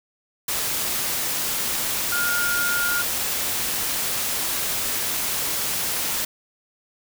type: tone in noise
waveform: sine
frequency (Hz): 1418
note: F6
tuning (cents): +26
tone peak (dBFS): -22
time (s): 2.12-3.02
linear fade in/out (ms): 5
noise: white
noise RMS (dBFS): -25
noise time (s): 0.48-6.25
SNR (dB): 0
effects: none